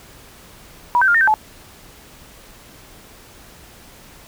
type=tone with pitch steps; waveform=sine; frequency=969 / 1548 / 1407 / 1826 / 1556 / 863 Hz; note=B5 / G6 / F6 / A#6 / G6 / A5; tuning=-33 / -22 / +12 / -36 / -13 / -34 cents; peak=-11 dBFS; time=0.95-1.34 s; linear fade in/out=0 ms; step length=65 ms; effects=pink hiss -44 dBFS RMS until 4.27 s